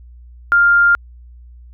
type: tone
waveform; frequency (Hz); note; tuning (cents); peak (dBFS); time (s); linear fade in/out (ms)
sine; 1400; F6; +4; -8; 0.52-0.95; 0
effects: added 60 Hz sine -37 dBFS peak until 1.73 s